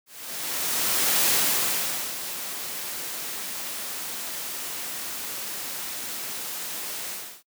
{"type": "noise with ADSR envelope", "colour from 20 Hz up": "white", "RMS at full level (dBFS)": -21, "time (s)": [0.06, 7.43], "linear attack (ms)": 1200, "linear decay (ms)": 870, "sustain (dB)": -12, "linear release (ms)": 330, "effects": ["noise-tail reverb RT60 0.1 s tail -25 dB re dry", "high-pass 150 Hz 12 dB/octave"]}